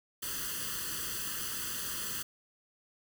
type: noise with comb filter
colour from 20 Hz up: white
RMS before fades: -37 dBFS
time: 0.22-2.23 s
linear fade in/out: 10 ms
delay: 0.65 ms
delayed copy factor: +1
effects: none